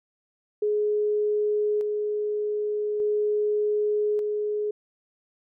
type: tone with tremolo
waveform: sine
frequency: 419.8 Hz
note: G#4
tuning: 19 cents sharp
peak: -21 dBFS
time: 0.62-4.71 s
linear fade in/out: 5 ms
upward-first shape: square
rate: 0.42 Hz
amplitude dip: 30%
effects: none